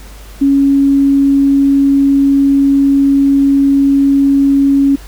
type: tone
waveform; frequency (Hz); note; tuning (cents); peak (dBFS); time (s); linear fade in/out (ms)
sine; 277.2; C#4; 0; -6; 0.41-4.96; 10
effects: added 50 Hz sine -31 dBFS peak until 5.07 s + pink hiss -38 dBFS RMS until 5.07 s